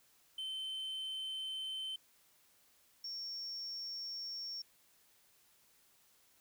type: tone pair in turn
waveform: sine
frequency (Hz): 3081 / 5490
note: G7 / F8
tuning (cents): -31 / -31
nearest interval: minor seventh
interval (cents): 1000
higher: second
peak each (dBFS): -36 / -39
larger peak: first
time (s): 0.38-1.96 / 3.04-4.62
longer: neither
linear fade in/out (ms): 5
effects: tanh soft clip ceiling -38 dBFS + white hiss -69 dBFS RMS until 6.4 s